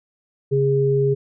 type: tone pair together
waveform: sine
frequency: 137.28 / 409.6 Hz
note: C#3 / G#4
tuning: -16 / -24 cents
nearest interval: octave + perfect fifth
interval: 1892 cents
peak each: -19 / -17 dBFS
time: 0.51-1.15 s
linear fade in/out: 20 ms
effects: none